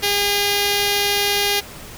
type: tone with notch filter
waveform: 5% pulse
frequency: 406.4 Hz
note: G#4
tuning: 38 cents flat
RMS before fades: -19 dBFS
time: 0.02-1.61 s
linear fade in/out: 20 ms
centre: 1300 Hz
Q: 1.6
effects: pink hiss -37 dBFS RMS until 1.97 s